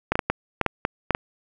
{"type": "clicks", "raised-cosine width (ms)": 0.5, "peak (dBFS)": -5, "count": 9, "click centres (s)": [0.12, 0.155, 0.192, 0.3, 0.613, 0.663, 0.851, 1.107, 1.149], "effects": []}